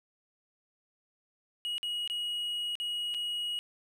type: tone with dropouts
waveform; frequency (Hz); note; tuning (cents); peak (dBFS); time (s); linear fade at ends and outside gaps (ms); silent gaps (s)
triangle; 2900; F#7; -35; -30; 1.65-3.59; 0; 1.781-1.83 / 2.076-2.099 / 2.754-2.8 / 3.141-3.146
effects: none